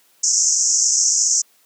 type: band-pass noise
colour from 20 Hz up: white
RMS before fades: -17 dBFS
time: 0.23-1.42 s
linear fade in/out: 10 ms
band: 5500 to 7400 Hz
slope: 96 dB/octave
effects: white hiss -57 dBFS RMS until 1.65 s + high-pass 200 Hz 12 dB/octave